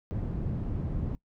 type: low-pass noise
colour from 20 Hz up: white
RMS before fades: -32 dBFS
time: 0.11-1.15 s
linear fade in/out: 0 ms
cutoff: 160 Hz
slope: 12 dB/octave
effects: noise-tail reverb RT60 0.1 s tail -20 dB re dry